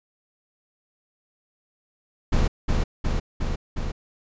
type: noise with echo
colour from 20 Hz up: brown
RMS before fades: -19 dBFS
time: 2.32-2.48 s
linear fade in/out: 10 ms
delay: 360 ms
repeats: 4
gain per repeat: -2 dB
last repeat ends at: 3.92 s
effects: resampled to 16000 Hz